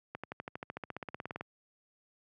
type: accelerating click train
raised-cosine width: 0.5 ms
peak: -24 dBFS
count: 20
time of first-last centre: 0.15-1.41 s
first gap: 86 ms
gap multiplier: 0.97
effects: high-pass 100 Hz 12 dB/octave